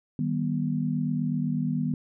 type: chord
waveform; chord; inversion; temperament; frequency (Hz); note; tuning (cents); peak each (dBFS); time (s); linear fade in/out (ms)
sine; Eb augmented; none; just; 155.56 / 194.45 / 243.1; Eb3 / G3 / B3; 0 / -14 / -27; -28 / -31 / -28; 0.19-1.94; 2
effects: none